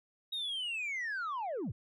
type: linear sweep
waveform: sine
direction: down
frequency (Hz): 3800 to 74.7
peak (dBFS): -32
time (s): 0.32-1.72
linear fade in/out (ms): 10
effects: tanh soft clip ceiling -33 dBFS